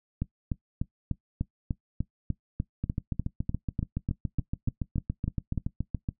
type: two click trains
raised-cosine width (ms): 5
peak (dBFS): -16 / -17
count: 19 / 24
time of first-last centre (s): 0.22-5.577 / 2.84-6.089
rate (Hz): 3.36 / 7.08
effects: noise-tail reverb RT60 0.1 s tail -18 dB re dry